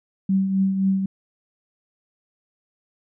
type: tone with tremolo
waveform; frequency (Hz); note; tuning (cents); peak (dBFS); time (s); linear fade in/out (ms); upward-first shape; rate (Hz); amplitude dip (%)
sine; 192.5; G3; -31; -15; 0.29-1.06; 5; triangle; 3.8; 55
effects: none